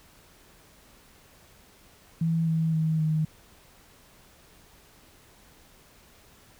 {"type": "tone with pitch steps", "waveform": "sine", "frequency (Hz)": [164.2, 161.47, 158.79, 156.15], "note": ["E3", "E3", "D#3", "D#3"], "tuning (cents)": [-6, -35, 36, 7], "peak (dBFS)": -22, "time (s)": [2.21, 3.25], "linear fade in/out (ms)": 5, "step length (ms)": 260, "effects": ["pink hiss -56 dBFS RMS until 6.59 s"]}